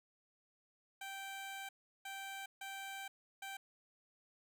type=tone bursts at uneven times; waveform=15% pulse; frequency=781 Hz; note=G5; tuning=7 cents flat; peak=-38 dBFS; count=4; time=1.01-1.69 / 2.05-2.46 / 2.61-3.08 / 3.42-3.57 s; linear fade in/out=5 ms; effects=none